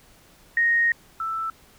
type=tone pair in turn; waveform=sine; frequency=1864.7 / 1323.9 Hz; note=A#6 / E6; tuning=0 / +7 cents; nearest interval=tritone; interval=593 cents; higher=first; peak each=-17 / -25 dBFS; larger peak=first; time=0.57-0.92 / 1.2-1.5 s; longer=first; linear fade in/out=2 ms; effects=pink hiss -54 dBFS RMS until 1.78 s